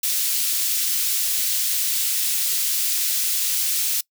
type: high-pass noise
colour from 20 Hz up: white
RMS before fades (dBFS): -22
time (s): 0.03-4.01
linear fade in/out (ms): 5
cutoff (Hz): 3200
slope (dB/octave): 12
effects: noise-tail reverb RT60 0.1 s tail -24 dB re dry

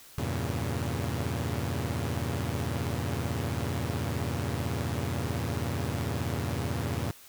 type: chord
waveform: sawtooth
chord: E diminished seventh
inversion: none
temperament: equal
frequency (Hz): 82.41 / 98 / 116.54 / 138.59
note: E2 / G2 / Bb2 / Db3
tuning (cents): 0 / 0 / 0 / 0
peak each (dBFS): -30 / -32 / -30 / -32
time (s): 0.18-7.11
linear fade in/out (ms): 0
effects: white hiss -52 dBFS RMS until 7.28 s

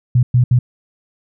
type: tone bursts at uneven times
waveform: sine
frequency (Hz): 123.47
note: B2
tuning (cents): 0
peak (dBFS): -8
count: 3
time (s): 0.15-0.23 / 0.34-0.44 / 0.51-0.59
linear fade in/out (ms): 5
effects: none

